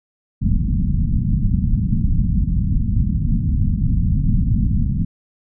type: low-pass noise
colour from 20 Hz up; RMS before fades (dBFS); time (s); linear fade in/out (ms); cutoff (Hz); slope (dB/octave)
pink; -17; 0.41-5.05; 10; 230; 48
effects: none